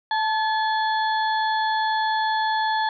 harmonic tone with a mistuned harmonic, 858 Hz, A5, 44 cents flat, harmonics 1 / 2 / 4 / 5, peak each -21 / -27 / -33 / -35 dBFS, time 0.11-2.89 s, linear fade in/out 2 ms, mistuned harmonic 1, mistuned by +39 cents, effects none

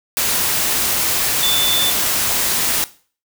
sine tone in noise, 3520 Hz, A7, in tune, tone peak -15 dBFS, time 1.43-1.9 s, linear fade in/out 0 ms, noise white, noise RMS -18 dBFS, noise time 0.17-2.84 s, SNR 0 dB, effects noise-tail reverb RT60 0.4 s tail -17 dB re dry

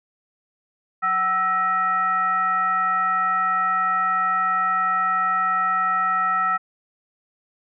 sine tone with frequency modulation, 1318.5 Hz, E6, in tune, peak -18 dBFS, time 1.02-6.58 s, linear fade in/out 20 ms, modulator 568 Hz, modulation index 0.67, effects none

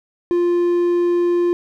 triangle tone, 349.2 Hz, F4, in tune, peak -12 dBFS, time 0.31-1.53 s, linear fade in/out 0 ms, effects none

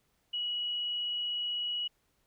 sine tone, 2919 Hz, F#7, 24 cents flat, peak -31 dBFS, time 0.33-1.88 s, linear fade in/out 10 ms, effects pink hiss -74 dBFS RMS until 2.26 s

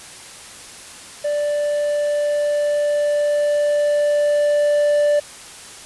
triangle tone with level ramp, 587.3 Hz, D5, in tune, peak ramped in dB -16 to -11 dBFS, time 1.24-5.2 s, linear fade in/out 10 ms, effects white hiss -38 dBFS RMS until 5.85 s + resampled to 24000 Hz

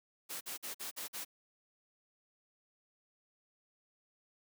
white noise bursts, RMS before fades -42 dBFS, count 6, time 0.29-1.25 s, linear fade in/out 20 ms, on 120 ms, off 48 ms, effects high-pass 200 Hz 12 dB/octave

